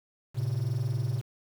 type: tone pair together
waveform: triangle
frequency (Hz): 111.59 / 132.7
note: A2 / C3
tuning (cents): +25 / +25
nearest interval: minor third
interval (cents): 300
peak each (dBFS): -27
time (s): 0.34-1.23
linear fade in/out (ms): 50
effects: tanh soft clip ceiling -20 dBFS + 8-bit